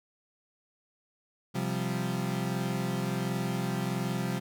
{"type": "chord", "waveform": "35% pulse", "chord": "C suspended fourth", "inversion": "none", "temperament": "equal", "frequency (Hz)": [130.81, 174.61, 196], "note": ["C3", "F3", "G3"], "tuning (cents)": [0, 0, 0], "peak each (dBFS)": -32, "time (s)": [1.54, 4.4], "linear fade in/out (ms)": 20, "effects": []}